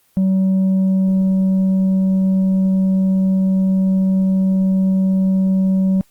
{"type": "tone with tanh clipping", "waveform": "sine", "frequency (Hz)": 189.9, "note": "F#3", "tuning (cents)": 45, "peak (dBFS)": -13, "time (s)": [0.17, 6.01], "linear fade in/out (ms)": 0, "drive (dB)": 3, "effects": ["white hiss -58 dBFS RMS until 6.1 s", "Opus 24 kbps"]}